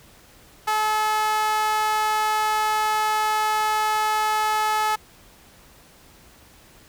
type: tone with high-pass filter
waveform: sawtooth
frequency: 430 Hz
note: A4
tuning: 40 cents flat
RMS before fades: -22 dBFS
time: 0.67-4.96 s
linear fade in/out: 10 ms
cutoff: 1000 Hz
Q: 5.2
effects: pink hiss -51 dBFS RMS until 6.88 s